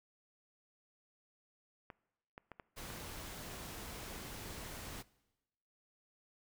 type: clicks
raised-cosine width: 0.5 ms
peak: -33 dBFS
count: 5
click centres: 1.902 / 2.379 / 2.517 / 2.598 / 2.903 s
type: noise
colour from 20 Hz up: pink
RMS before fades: -47 dBFS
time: 2.76-5.03 s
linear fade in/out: 20 ms
effects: noise-tail reverb RT60 1.0 s tail -21 dB re dry